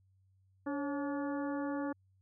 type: harmonic tone with a mistuned harmonic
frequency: 286.6 Hz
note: D4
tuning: 42 cents flat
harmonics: 1 / 2 / 3 / 4 / 5 / 6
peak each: -35 / -41 / -45 / -47 / -49 / -51 dBFS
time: 0.66-1.93 s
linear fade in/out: 10 ms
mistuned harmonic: 2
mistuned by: -68 cents
effects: added 95 Hz sine -66 dBFS peak until 2.21 s